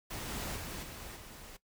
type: noise with level steps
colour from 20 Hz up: pink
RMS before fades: -41 / -39 / -42 / -46 / -50 dBFS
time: 0.1-1.57 s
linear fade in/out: 10 ms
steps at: 0.28 / 0.55 / 0.82 / 1.15 s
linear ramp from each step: 20 ms
effects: noise-tail reverb RT60 0.1 s tail -17 dB re dry